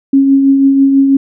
sine tone with tremolo, 273.3 Hz, C#4, 24 cents flat, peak -3 dBFS, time 0.13-1.17 s, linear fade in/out 5 ms, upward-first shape triangle, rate 6.1 Hz, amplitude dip 40%, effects none

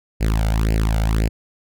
sawtooth tone with flanger, 54.4 Hz, A1, 19 cents flat, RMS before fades -18 dBFS, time 0.2-1.29 s, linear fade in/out 20 ms, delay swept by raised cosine 0.41 to 1.41 ms, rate 1.9 Hz, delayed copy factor +0.9, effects none

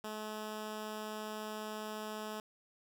10% pulse tone, 214.6 Hz, A3, 43 cents flat, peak -32 dBFS, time 0.04-2.4 s, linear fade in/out 2 ms, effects none

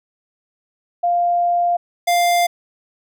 sine / square tone pair in turn, 698.5 / 698.5 Hz, F5 / F5, 0 / 0 cents, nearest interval unison, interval 0 cents, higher neither, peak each -14 / -14 dBFS, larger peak neither, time 1.03-1.77 / 2.07-2.47 s, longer first, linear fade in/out 10 ms, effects none

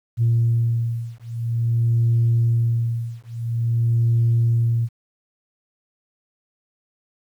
sine beating tone pair, 116.2 / 116.69 Hz, A#2 / A#2, -5 / +2 cents, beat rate 0.49 Hz, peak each -19 dBFS, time 0.17-4.89 s, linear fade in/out 50 ms, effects tanh soft clip ceiling -11 dBFS + 9-bit

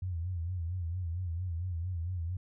sine tone with vibrato, 87.31 Hz, F2, in tune, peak -32 dBFS, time 0.02-2.37 s, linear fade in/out 5 ms, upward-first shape sine, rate 4.4 Hz, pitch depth 110 cents each way, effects none

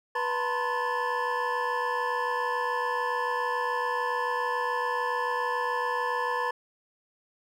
triangle tone cluster, 491.3 / 897 / 988 / 1055 / 1737 Hz, B4 / A5 / B5 / C6 / A6, -9 / +33 / 0 / +14 / -23 cents, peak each -31 dBFS, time 0.15-6.51 s, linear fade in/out 5 ms, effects none

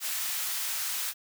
white high-pass noise, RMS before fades -32 dBFS, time 0-1.14 s, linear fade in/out 50 ms, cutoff 1100 Hz, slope 12 dB/octave, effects none

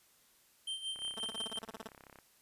square tone with tremolo, 3136 Hz, G7, in tune, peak -36 dBFS, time 0.67-1.59 s, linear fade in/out 5 ms, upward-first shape sine, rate 5.7 Hz, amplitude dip 70%
click train, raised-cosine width 0.5 ms, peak -38 dBFS, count 42, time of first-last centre 0.96-2.188 s, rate 33.4 Hz
10% pulse tone bursts, 221.7 Hz, A3, 13 cents sharp, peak -33 dBFS, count 13, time 1.17-1.875 s, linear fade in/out 5 ms, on 21 ms, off 36 ms
effects white hiss -67 dBFS RMS until 2.41 s + resampled to 32000 Hz

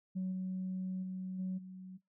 sine tone with level steps, 186.2 Hz, F#3, 11 cents sharp, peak -32 / -34 / -37 / -33 / -45 dBFS, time 0.15-1.98 s, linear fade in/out 20 ms, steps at 0.31 / 1.02 / 1.38 / 1.57 s, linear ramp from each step 20 ms, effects noise-tail reverb RT60 0.2 s tail -21 dB re dry + tanh soft clip ceiling -31 dBFS

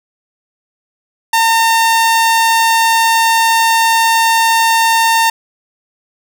sawtooth tone, 909 Hz, A#5, 44 cents flat, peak -5 dBFS, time 1.33-5.3 s, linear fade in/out 5 ms, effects none

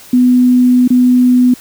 sine tone with dropouts, 249.3 Hz, B3, 16 cents sharp, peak -5 dBFS, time 0.13-1.54 s, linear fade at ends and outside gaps 5 ms, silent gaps 0.878-0.903 s, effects white hiss -37 dBFS RMS until 1.6 s

